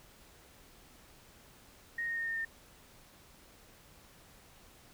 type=tone with pitch steps; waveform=sine; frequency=1864.7 / 1851.8 / 1839 / 1826.3 / 1813.7 Hz; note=A#6 / A#6 / A#6 / A#6 / A#6; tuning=0 / -12 / -24 / -36 / -48 cents; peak=-33 dBFS; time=1.98-2.45 s; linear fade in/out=5 ms; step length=94 ms; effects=pink hiss -59 dBFS RMS until 4.93 s

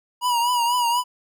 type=tone with vibrato; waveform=square; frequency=962 Hz; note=B5; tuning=46 cents flat; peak=-19 dBFS; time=0.21-1.04 s; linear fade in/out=50 ms; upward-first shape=triangle; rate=4.1 Hz; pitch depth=70 cents each way; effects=none

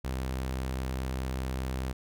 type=tone; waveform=sawtooth; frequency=64.9 Hz; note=C2; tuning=13 cents flat; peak=-27 dBFS; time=0.04-1.93 s; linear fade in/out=10 ms; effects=none

